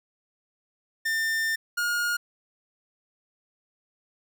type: tone pair in turn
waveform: 45% pulse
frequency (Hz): 1800 / 1428.7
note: A6 / F6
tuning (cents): +39 / +39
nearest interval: major third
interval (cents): 400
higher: first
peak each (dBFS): -24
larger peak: neither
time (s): 1.05-1.56 / 1.77-2.17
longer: first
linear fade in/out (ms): 10
effects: none